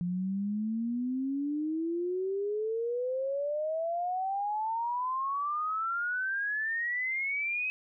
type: exponential sweep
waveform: sine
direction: up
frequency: 173.5 to 2550 Hz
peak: -29 dBFS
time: 0.01-7.7 s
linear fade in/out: 0 ms
effects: none